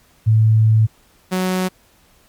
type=tone pair in turn; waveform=sine / sawtooth; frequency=110 / 185 Hz; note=A2 / F#3; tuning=0 / 0 cents; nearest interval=major sixth; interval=900 cents; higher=second; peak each=-9 / -13 dBFS; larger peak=first; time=0.26-0.87 / 1.31-1.69 s; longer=first; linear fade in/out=20 ms; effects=pink hiss -54 dBFS RMS until 2.28 s + MP3 96 kbps